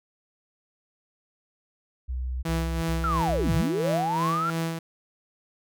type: tone bursts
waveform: sine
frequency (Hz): 63.1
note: B1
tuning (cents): +38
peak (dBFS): -27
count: 4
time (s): 2.08-3.624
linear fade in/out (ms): 20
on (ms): 350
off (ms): 48
type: tone with tremolo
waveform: sawtooth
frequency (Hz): 164.5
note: E3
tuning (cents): -3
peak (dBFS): -21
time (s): 2.45-4.79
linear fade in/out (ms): 5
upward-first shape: sine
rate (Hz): 2.9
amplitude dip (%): 50
type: linear two-way sweep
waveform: sine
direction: down then up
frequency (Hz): 1396.9 to 87.31 to 1396.9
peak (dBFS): -24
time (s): 3.04-4.5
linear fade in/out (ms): 0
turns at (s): 3.53
effects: none